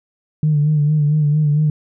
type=tone with vibrato; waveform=sine; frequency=150 Hz; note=D3; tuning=37 cents sharp; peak=-11 dBFS; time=0.43-1.7 s; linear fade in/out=2 ms; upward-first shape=sine; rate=4.4 Hz; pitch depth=48 cents each way; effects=tanh soft clip ceiling -7 dBFS